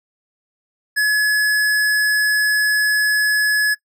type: tone with hard clipping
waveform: sine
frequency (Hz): 1700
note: G#6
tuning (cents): +40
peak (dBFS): -15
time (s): 0.96-3.75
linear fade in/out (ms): 20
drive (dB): 16
effects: noise-tail reverb RT60 0.1 s tail -23 dB re dry